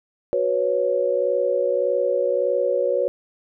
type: chord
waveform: sine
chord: F# suspended fourth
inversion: none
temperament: just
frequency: 370 / 493.3 / 555 Hz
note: F#4 / B4 / C#5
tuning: 0 / -2 / +2 cents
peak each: -26 / -22 / -21 dBFS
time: 0.33-3.08 s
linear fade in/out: 0 ms
effects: none